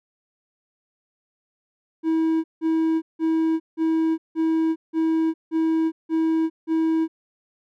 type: tone bursts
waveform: triangle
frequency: 322.5 Hz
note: E4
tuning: 38 cents flat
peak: -16 dBFS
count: 9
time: 2.03-7.08 s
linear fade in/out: 50 ms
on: 410 ms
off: 170 ms
effects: none